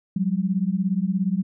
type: beating tone pair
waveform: sine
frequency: 180.9 / 197.9 Hz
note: F#3 / G3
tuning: -39 / +17 cents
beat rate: 17 Hz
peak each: -23 dBFS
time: 0.16-1.43 s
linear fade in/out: 5 ms
effects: none